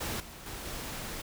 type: noise with level steps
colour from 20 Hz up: pink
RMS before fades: -35 / -47 / -41 / -39 dBFS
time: 0-1.22 s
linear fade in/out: 10 ms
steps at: 0.2 / 0.46 / 0.65 s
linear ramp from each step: 2 ms
effects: none